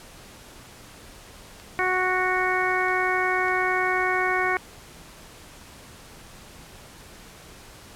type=clicks; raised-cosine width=0.2 ms; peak=-26 dBFS; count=3; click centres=1.599 / 2.884 / 3.483 s
type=harmonic tone; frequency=369 Hz; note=F#4; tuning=5 cents flat; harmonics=1 / 2 / 3 / 4 / 5 / 6; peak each=-28 / -28 / -28 / -28 / -28 / -28 dBFS; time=1.79-4.57 s; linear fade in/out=0 ms
effects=pink hiss -46 dBFS RMS until 7.95 s + low-pass 12000 Hz 12 dB/octave